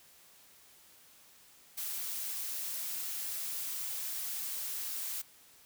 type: noise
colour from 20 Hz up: blue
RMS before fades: -38 dBFS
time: 1.77-5.22 s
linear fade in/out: 10 ms
effects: white hiss -60 dBFS RMS until 5.65 s